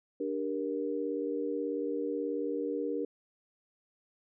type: chord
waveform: sine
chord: G minor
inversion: second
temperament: just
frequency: 294 / 392 / 470.4 Hz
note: D4 / G4 / Bb4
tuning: +2 / 0 / +16 cents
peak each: -35 / -37 / -34 dBFS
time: 0.2-3.05 s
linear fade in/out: 5 ms
effects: none